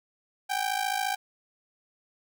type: ring-modulated tone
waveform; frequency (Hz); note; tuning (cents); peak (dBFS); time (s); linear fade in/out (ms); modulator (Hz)
sawtooth; 784; G5; 0; -20; 0.49-1.16; 20; 27.2
effects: none